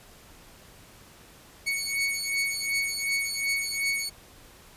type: beating tone pair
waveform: sawtooth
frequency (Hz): 2221 / 2223.7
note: C#7 / C#7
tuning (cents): +3 / +5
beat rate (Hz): 2.7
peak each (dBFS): -26 / -26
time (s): 1.66-4.1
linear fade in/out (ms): 20
effects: pink hiss -52 dBFS RMS until 4.76 s + resampled to 32000 Hz